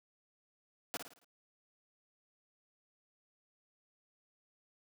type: noise with echo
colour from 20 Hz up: pink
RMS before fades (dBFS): -38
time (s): 0.94-0.97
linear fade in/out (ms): 0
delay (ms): 55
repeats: 5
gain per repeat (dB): -7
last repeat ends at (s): 1.245
effects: high-pass 200 Hz 12 dB/octave

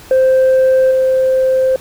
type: tone with level steps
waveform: sine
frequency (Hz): 522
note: C5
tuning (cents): -4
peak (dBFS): -5 / -8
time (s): 0.11-1.76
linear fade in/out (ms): 2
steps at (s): 0.91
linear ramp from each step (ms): 2
effects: tanh soft clip ceiling -6 dBFS + pink hiss -38 dBFS RMS until 1.8 s

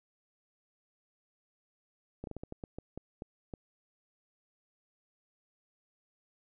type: slowing click train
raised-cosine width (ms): 2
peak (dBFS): -27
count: 11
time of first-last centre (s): 2.24-3.538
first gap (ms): 32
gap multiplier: 1.29
effects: none

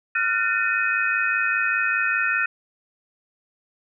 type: tone cluster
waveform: sine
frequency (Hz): 1390 / 1495 / 1809 / 2519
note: F6 / F#6 / A6 / D#7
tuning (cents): -9 / +17 / +48 / +21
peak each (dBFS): -25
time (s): 0.15-2.46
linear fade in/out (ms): 5
effects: none

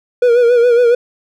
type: tone with vibrato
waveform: triangle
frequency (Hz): 480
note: B4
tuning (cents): -49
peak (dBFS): -5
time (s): 0.22-0.95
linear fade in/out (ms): 5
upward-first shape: sine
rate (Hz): 7.2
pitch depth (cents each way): 57
effects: none

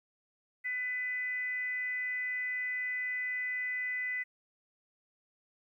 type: tone with frequency modulation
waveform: sine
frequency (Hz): 2000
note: B6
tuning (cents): +21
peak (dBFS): -32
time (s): 0.64-4.24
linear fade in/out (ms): 20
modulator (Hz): 504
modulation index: 0.27
effects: 12-bit

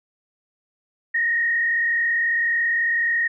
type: tone with frequency modulation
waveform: sine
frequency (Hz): 1864.7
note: A#6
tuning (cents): 0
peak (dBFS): -18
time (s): 1.14-3.28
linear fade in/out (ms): 10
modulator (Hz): 38.2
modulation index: 0.88
effects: none

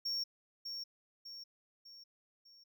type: tone with echo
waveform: triangle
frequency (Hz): 5510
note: F8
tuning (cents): -24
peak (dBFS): -33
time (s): 0.05-0.24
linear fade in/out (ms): 10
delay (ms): 600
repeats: 4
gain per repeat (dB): -6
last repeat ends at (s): 2.64
effects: none

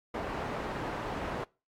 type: low-pass noise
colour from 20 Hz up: white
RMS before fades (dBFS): -36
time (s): 0.14-1.44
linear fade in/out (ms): 5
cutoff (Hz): 940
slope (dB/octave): 12
effects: noise-tail reverb RT60 0.3 s tail -23 dB re dry + AAC 64 kbps

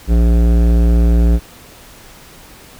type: tone with hard clipping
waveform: sine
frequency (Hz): 57.9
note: A#1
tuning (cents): -11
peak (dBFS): -10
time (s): 0.07-1.4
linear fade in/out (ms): 50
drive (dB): 15
effects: pink hiss -40 dBFS RMS until 2.79 s

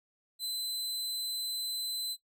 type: tone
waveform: sawtooth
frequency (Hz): 4040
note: B7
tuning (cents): +39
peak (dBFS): -30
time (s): 0.39-2.17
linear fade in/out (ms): 50
effects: noise-tail reverb RT60 0.1 s tail -19 dB re dry

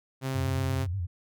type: tone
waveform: sawtooth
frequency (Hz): 132.7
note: C3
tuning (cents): +25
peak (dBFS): -25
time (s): 0.21-0.87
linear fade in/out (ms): 50
type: tone with vibrato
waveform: sine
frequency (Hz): 92.5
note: F#2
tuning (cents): 0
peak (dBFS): -28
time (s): 0.34-1.07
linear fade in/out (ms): 20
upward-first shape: square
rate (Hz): 8.4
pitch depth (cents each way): 110
effects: none

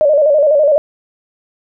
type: tone with vibrato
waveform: sine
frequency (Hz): 591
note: D5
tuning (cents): +11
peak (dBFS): -7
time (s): 0.01-0.78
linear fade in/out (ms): 0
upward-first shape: square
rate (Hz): 12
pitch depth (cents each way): 76
effects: none

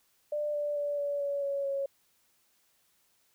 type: tone with pitch steps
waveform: sine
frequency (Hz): 594 / 586.8 / 579.8 / 572.8 / 565.9 / 559 / 552.3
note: D5 / D5 / D5 / D5 / C#5 / C#5 / C#5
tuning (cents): +20 / -2 / -22 / -43 / +36 / +14 / -6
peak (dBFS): -29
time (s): 0.32-1.86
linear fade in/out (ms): 5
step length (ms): 220
effects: white hiss -70 dBFS RMS until 3.34 s

